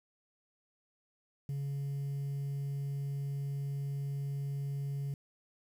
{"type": "tone", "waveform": "sine", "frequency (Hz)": 140, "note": "C#3", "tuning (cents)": 18, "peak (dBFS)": -31, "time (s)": [1.49, 5.14], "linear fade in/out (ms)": 2, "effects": ["tanh soft clip ceiling -33 dBFS", "10-bit"]}